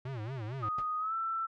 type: tone with vibrato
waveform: square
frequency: 120 Hz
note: B2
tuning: 49 cents flat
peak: -37 dBFS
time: 0.05-0.69 s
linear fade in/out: 5 ms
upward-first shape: sine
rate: 4.4 Hz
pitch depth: 230 cents each way
type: tone with pitch glide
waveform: sine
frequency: 1244.5 to 1333.8 Hz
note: D#6 to E6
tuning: 0 to +20 cents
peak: -31 dBFS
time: 0.62-1.47 s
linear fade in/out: 20 ms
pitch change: +120 cents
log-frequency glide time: 0.99-1.14 s
type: noise with exponential decay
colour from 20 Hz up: pink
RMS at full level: -39 dBFS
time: 0.78-0.88 s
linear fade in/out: 5 ms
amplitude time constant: 21 ms
effects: low-pass 3000 Hz 12 dB/octave